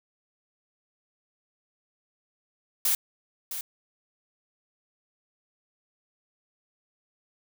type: noise with echo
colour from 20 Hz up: blue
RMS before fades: -24 dBFS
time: 2.85-2.95 s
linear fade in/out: 2 ms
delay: 660 ms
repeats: 1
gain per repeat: -10 dB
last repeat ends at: 3.61 s
effects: none